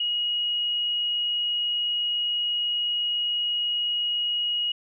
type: tone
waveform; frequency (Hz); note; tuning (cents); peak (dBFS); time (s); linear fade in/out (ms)
sine; 2893; F#7; -40; -23; 0-4.72; 5
effects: none